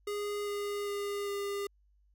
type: tone with pitch steps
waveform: square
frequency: 411.8 / 408.7 / 405.7 / 402.6 Hz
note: G#4 / G#4 / G#4 / G4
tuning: -15 / -28 / -41 / +46 cents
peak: -34 dBFS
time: 0.07-1.67 s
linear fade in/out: 5 ms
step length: 400 ms
effects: added 50 Hz sine -64 dBFS peak until 2.14 s